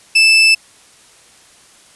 30% pulse tone, 2637 Hz, E7, in tune, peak -4 dBFS, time 0.15-0.55 s, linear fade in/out 10 ms, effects white hiss -46 dBFS RMS until 1.95 s + resampled to 24000 Hz

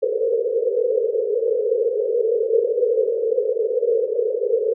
white band-pass noise, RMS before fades -20 dBFS, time 0.02-4.74 s, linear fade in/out 10 ms, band 430 to 500 Hz, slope 96 dB/octave, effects none

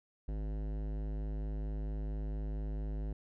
sine tone with hard clipping, 52.2 Hz, G#1, 10 cents sharp, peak -37 dBFS, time 0.28-3.13 s, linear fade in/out 5 ms, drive 17 dB, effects none

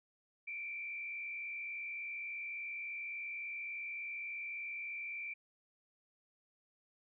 sine tone with frequency modulation, 2349 Hz, D7, in tune, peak -40 dBFS, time 0.47-5.34 s, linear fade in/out 10 ms, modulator 63.5 Hz, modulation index 1, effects none

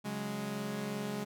sawtooth chord, C# suspended fourth, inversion none, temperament equal, 138.59 / 185 / 207.7 Hz, C#3 / F#3 / G#3, 0 / 0 / 0 cents, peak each -39 / -39 / -33 dBFS, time 0.04-1.25 s, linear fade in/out 20 ms, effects none

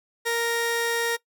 sawtooth tone pair together, 466.2 / 932.4 Hz, A#4 / A#5, 0 / 0 cents, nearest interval octave, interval 1200 cents, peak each -21 dBFS, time 0.25-1.17 s, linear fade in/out 20 ms, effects noise-tail reverb RT60 0.1 s tail -20 dB re dry

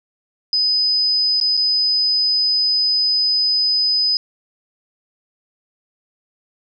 sine tone with dropouts, 5010 Hz, D#8, 11 cents sharp, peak -14 dBFS, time 0.53-4.17 s, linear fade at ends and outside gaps 1 ms, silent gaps 1.401-1.412 / 1.569-1.574 s, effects none

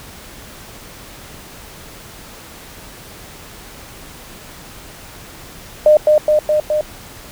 sine tone with echo, 607 Hz, D#5, 43 cents flat, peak -5 dBFS, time 5.86-5.97 s, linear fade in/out 2 ms, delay 210 ms, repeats 4, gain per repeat -2 dB, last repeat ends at 6.81 s, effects pink hiss -37 dBFS RMS until 7.31 s

